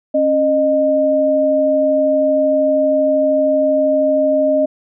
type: tone pair together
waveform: sine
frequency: 273.4 / 613.8 Hz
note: C#4 / D#5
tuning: -24 / -24 cents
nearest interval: octave + major second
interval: 1400 cents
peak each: -18 / -12 dBFS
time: 0.14-4.66 s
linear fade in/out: 10 ms
effects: none